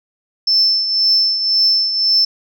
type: tone with tremolo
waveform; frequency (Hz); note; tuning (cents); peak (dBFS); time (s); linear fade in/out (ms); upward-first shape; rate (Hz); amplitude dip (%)
sine; 5300; E8; +9; -8; 0.47-2.25; 5; triangle; 1.9; 65
effects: tanh soft clip ceiling -5 dBFS